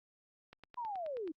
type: click train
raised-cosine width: 0.3 ms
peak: -36 dBFS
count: 8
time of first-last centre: 0.53-1.276 s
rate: 9.38 Hz
type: linear sweep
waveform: sine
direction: down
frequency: 1005 to 293.5 Hz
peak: -37 dBFS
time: 0.77-1.32 s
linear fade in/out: 10 ms
effects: Opus 48 kbps